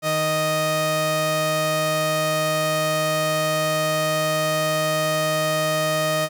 sawtooth tone pair together, 155.57 / 622.3 Hz, D#3 / D#5, 0 / 0 cents, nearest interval 2 octaves, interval 2400 cents, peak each -23 / -16 dBFS, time 0.02-6.29 s, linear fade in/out 50 ms, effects none

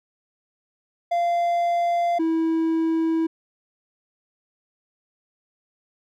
triangle tone pair in turn, 691 / 325.2 Hz, F5 / E4, -19 / -23 cents, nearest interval octave + minor second, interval 1304 cents, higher first, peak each -17 / -17 dBFS, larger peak neither, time 1.11-2.19 / 2.19-3.27 s, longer neither, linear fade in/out 10 ms, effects none

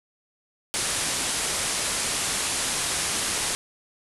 white low-pass noise, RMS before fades -27 dBFS, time 0.74-3.55 s, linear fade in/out 0 ms, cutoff 11000 Hz, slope 96 dB/octave, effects none

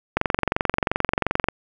click train, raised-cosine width 0.5 ms, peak -4 dBFS, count 31, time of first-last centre 0.17-1.486 s, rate 22.8 Hz, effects none

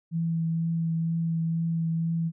sine tone with vibrato, 164.81 Hz, E3, in tune, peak -24 dBFS, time 0.11-2.32 s, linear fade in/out 50 ms, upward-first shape triangle, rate 2.1 Hz, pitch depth 15 cents each way, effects none

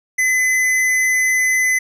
sine tone with tanh clipping, 2024 Hz, B6, 42 cents sharp, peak -15 dBFS, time 0.18-1.79 s, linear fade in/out 10 ms, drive 18 dB, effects resampled to 32000 Hz

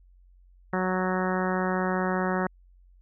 harmonic tone, 185 Hz, F#3, in tune, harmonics 1 / 2 / 3 / 4 / 5 / 6 / 7 / 8 / 9 / 10, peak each -28 / -31 / -33 / -34 / -35 / -36 / -36 / -37 / -38 / -38 dBFS, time 0.73-2.47 s, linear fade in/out 2 ms, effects added 45 Hz sine -53 dBFS peak until 3.01 s

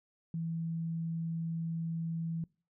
sine tone, 164.81 Hz, E3, in tune, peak -33 dBFS, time 0.34-2.44 s, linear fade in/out 2 ms, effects noise-tail reverb RT60 0.4 s tail -25 dB re dry

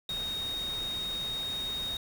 sine tone in noise, 3729 Hz, A#7, in tune, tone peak -32 dBFS, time 0.09-1.97 s, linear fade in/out 2 ms, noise pink, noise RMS -43 dBFS, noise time 0.09-1.97 s, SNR +8 dB, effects none

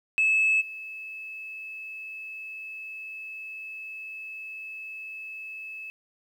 sine tone with level steps, 2602 Hz, E7, 23 cents flat, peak -18 / -36 dBFS, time 0.18-5.9 s, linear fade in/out 0 ms, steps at 0.6 s, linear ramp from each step 20 ms, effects tanh soft clip ceiling -16 dBFS + 10-bit

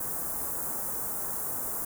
white band-stop noise, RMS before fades -33 dBFS, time 0-1.85 s, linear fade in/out 5 ms, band 1300 to 8400 Hz, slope 24 dB/octave, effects none

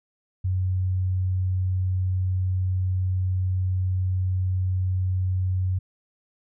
sine tone, 92.7 Hz, F#2, 4 cents sharp, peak -21 dBFS, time 0.44-5.79 s, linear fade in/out 10 ms, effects none

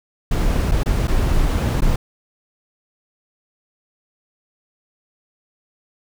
brown noise with dropouts, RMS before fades -17 dBFS, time 0.31-1.96 s, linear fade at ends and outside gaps 5 ms, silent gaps 0.714-0.718 / 0.834-0.859 / 1.073-1.079 / 1.807-1.819 s, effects none

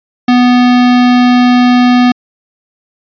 square tone, 246.9 Hz, B3, in tune, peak -5 dBFS, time 0.28-2.12 s, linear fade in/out 5 ms, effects resampled to 11025 Hz

